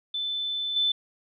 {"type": "tone with level steps", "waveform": "sine", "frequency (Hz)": 3520, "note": "A7", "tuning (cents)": 0, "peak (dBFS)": [-27, -21], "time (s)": [0.14, 0.92], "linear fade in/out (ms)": 5, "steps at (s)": 0.76, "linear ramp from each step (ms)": 5, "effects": []}